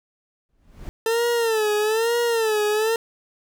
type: noise with exponential growth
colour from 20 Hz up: brown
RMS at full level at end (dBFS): -31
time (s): 0.49-0.89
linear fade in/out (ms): 0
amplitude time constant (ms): 85
type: tone with vibrato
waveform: 40% pulse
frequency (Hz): 446.2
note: A4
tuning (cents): +24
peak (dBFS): -18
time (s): 1.06-2.96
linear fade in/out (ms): 2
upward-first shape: sine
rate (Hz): 1.1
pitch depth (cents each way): 110
effects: none